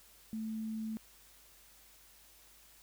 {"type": "tone", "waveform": "sine", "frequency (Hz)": 220, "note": "A3", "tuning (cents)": 0, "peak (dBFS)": -36, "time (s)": [0.33, 0.97], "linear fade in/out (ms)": 0, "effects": ["added 50 Hz sine -69 dBFS peak until 2.82 s", "white hiss -61 dBFS RMS until 2.82 s"]}